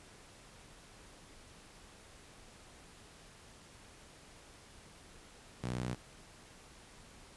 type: tone with high-pass filter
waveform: sawtooth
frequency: 61.74 Hz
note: B1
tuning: in tune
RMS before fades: -38 dBFS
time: 5.63-5.95 s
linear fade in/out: 10 ms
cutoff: 130 Hz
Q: 1.5
effects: pink hiss -57 dBFS RMS until 7.36 s + resampled to 24000 Hz